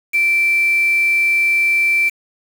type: tone with quantisation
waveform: sine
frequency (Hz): 2340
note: D7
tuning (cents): -7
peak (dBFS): -12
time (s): 0.13-2.1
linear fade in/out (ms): 20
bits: 5
effects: none